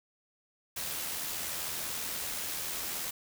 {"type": "noise with amplitude modulation", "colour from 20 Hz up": "white", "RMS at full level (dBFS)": -35, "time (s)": [0.76, 3.11], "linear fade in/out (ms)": 10, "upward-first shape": "sine", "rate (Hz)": 80.7, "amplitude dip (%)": 30, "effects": []}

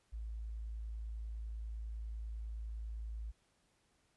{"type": "tone", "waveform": "sine", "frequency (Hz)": 55, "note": "A1", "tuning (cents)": 0, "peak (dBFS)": -40, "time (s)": [0.12, 3.32], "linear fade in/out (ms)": 20, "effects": ["pink hiss -75 dBFS RMS until 4.16 s", "resampled to 24000 Hz"]}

